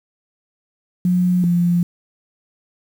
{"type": "tone pair in turn", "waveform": "sine", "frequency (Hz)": [179.8, 174.08], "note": ["F#3", "F3"], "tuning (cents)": [-49, -5], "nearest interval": "minor second", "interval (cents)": 56, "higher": "first", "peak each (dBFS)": -13, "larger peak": "neither", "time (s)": [[1.05, 1.44], [1.44, 1.83]], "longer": "neither", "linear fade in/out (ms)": 2, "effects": ["7-bit"]}